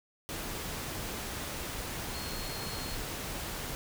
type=tone in noise; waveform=sine; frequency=4276 Hz; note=C8; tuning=37 cents sharp; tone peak=-44 dBFS; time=2.14-2.95 s; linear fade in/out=0 ms; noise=pink; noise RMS=-38 dBFS; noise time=0.29-3.75 s; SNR=-9 dB; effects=none